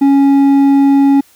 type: tone with hard clipping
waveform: sine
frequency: 277.2 Hz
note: C#4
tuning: in tune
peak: -7 dBFS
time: 0.01-1.21 s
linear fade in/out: 10 ms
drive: 5 dB
effects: white hiss -48 dBFS RMS until 1.35 s